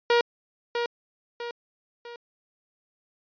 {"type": "tone with echo", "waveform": "sawtooth", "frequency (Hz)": 474.6, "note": "A#4", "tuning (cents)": 31, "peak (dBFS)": -14, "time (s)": [0.1, 0.21], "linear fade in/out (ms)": 2, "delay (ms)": 650, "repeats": 3, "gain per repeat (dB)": -7, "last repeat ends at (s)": 2.16, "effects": ["resampled to 11025 Hz"]}